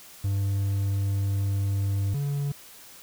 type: tone pair in turn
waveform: triangle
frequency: 99 / 142.27 Hz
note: G2 / C#3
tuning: +18 / +45 cents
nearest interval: tritone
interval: 627 cents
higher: second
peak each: -21 / -23 dBFS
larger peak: first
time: 0.24-2.14 / 2.14-2.52 s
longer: first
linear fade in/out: 5 ms
effects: white hiss -48 dBFS RMS until 3.02 s